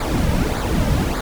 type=noise with flanger; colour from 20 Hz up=brown; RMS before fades=-19 dBFS; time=0-1.21 s; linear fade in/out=5 ms; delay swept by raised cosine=0.34 to 2.84 ms; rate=1.7 Hz; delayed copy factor=-0.65; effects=none